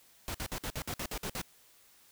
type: noise bursts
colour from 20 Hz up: pink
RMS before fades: -37 dBFS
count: 10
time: 0.28-1.415 s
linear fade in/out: 0 ms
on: 64 ms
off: 55 ms
effects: white hiss -62 dBFS RMS until 2.11 s